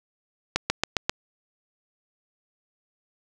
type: accelerating click train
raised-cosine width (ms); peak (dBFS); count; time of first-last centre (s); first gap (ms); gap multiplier
0.2; -4; 5; 0.56-1.095; 140; 0.97
effects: none